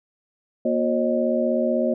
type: tone cluster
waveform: sine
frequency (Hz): 237.9 / 362.3 / 541 / 617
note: A#3 / F#4 / C#5 / D#5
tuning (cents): +35 / -36 / -42 / -15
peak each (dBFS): -23 / -27 / -24 / -24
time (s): 0.65-1.94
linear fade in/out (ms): 5
effects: none